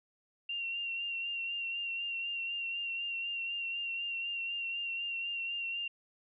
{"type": "tone with vibrato", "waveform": "sine", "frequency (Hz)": 2761, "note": "F7", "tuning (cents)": -20, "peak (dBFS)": -34, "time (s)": [0.49, 5.88], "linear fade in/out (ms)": 5, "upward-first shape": "sine", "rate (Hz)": 4, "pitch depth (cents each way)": 29, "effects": []}